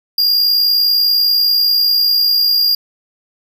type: tone with amplitude modulation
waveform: square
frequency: 4815 Hz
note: D8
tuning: 42 cents sharp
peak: -9 dBFS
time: 0.18-2.75 s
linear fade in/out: 5 ms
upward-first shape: sine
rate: 60.1 Hz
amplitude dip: 40%
effects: none